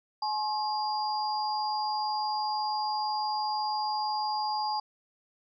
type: tone cluster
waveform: sine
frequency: 847 / 1073 / 4815 Hz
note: G#5 / C6 / D8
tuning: +34 / +43 / +42 cents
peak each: -29 / -37 / -35 dBFS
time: 0.22-4.8 s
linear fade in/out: 5 ms
effects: none